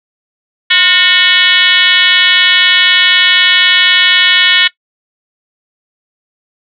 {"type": "tone with frequency modulation", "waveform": "sine", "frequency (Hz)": 2592, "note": "E7", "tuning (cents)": -30, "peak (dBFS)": -5, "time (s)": [0.7, 4.68], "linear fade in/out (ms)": 10, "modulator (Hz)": 384, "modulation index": 2.7, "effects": ["noise-tail reverb RT60 0.1 s tail -20 dB re dry"]}